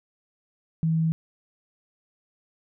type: tone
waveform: sine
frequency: 161.7 Hz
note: E3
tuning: 33 cents flat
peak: -20 dBFS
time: 0.83-1.12 s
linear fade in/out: 0 ms
effects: none